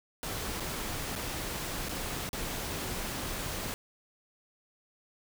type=noise with dropouts; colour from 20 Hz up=pink; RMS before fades=-36 dBFS; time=0.23-3.74 s; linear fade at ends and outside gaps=0 ms; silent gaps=0.599-0.605 / 1.154-1.16 / 1.886-1.893 / 2.291-2.331 s; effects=none